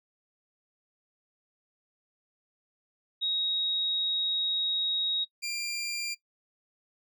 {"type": "tone pair in turn", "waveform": ["sine", "20% pulse"], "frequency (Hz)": [3784, 2384], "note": ["A#7", "D7"], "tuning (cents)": [25, 25], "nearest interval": "minor sixth", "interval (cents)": 800, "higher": "first", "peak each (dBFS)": -27, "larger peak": "neither", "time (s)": [[3.21, 5.25], [5.42, 6.15]], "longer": "first", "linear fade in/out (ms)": 20, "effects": ["noise-tail reverb RT60 0.1 s tail -17 dB re dry"]}